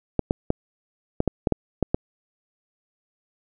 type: clicks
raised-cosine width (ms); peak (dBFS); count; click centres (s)
2; -6; 9; 0.193 / 0.309 / 0.504 / 1.204 / 1.277 / 1.472 / 1.523 / 1.827 / 1.945
effects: none